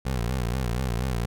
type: tone with vibrato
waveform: 20% pulse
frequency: 61.6 Hz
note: B1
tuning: 4 cents flat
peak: -20 dBFS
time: 0.05-1.26 s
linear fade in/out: 10 ms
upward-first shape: sine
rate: 4.2 Hz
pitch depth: 140 cents each way
effects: none